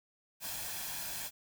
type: noise with comb filter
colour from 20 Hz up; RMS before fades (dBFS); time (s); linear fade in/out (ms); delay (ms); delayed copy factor
white; -40; 0.4-1.31; 50; 1.2; +0.55
effects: none